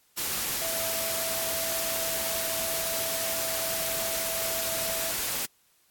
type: tone in noise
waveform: sine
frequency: 659.3 Hz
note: E5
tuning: in tune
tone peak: -34 dBFS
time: 0.61-5.12 s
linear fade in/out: 10 ms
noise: white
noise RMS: -30 dBFS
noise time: 0.17-5.46 s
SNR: -7 dB
effects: white hiss -65 dBFS RMS until 5.9 s + AAC 64 kbps